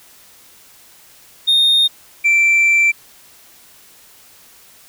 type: tone pair in turn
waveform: sine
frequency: 3681 / 2343 Hz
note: A#7 / D7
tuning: -23 / -5 cents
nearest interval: minor sixth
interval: 782 cents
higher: first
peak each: -7 dBFS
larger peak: neither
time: 1.47-1.88 / 2.24-2.92 s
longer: second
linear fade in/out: 20 ms
effects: tanh soft clip ceiling -9 dBFS + white hiss -46 dBFS RMS until 4.88 s